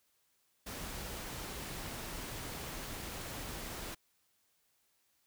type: noise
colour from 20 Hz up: pink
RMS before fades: -43 dBFS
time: 0.66-3.95 s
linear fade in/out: 10 ms
effects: white hiss -75 dBFS RMS until 5.26 s